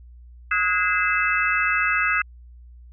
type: tone cluster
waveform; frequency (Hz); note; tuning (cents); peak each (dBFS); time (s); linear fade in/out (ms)
sine; 1271 / 1457 / 1637 / 2056 / 2617; D#6 / F#6 / G#6 / C7 / E7; +36 / -27 / -25 / -31 / -13; -25; 0.51-2.22; 5
effects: added 60 Hz sine -42 dBFS peak until 2.92 s